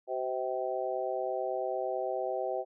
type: harmonic tone with a mistuned harmonic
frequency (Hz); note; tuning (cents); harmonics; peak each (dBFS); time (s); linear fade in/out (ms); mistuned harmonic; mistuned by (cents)
129; C3; -24; 3 / 4 / 5 / 6; -37 / -35 / -35 / -37; 0.07-2.65; 50; 3; -31
effects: none